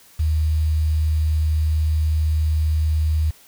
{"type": "tone with quantisation", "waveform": "sine", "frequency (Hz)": 77.78, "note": "D#2", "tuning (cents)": 0, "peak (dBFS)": -16, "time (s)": [0.19, 3.31], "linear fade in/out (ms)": 10, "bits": 7, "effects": ["white hiss -50 dBFS RMS until 3.47 s"]}